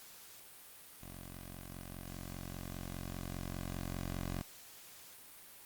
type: tone with level ramp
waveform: 10% pulse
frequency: 45 Hz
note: F#1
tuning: 47 cents flat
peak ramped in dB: -40 to -29 dBFS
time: 1.01-4.42 s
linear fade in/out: 10 ms
effects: white hiss -55 dBFS RMS until 5.65 s + Opus 48 kbps